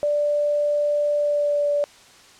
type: tone with pitch glide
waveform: sine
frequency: 587.3 to 580.6 Hz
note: D5 to D5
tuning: 0 to -20 cents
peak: -18 dBFS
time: 0.03-1.84 s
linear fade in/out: 0 ms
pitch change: -20 cents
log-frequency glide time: 1.16-1.7 s
effects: white hiss -49 dBFS RMS until 2.39 s + low-pass 7000 Hz 12 dB/octave